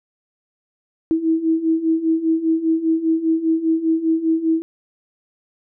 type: beating tone pair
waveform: sine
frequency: 320.7 / 325.7 Hz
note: E4 / E4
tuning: -48 / -21 cents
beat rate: 5 Hz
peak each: -21 / -17 dBFS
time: 1.11-4.62 s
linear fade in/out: 0 ms
effects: none